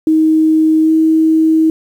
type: tone with pitch glide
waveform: sine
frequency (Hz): 315.4 to 318.7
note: D#4 to D#4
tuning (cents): +24 to +42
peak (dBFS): -7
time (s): 0.07-1.7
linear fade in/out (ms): 2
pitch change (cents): +18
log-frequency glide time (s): 0.82-0.91
effects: 7-bit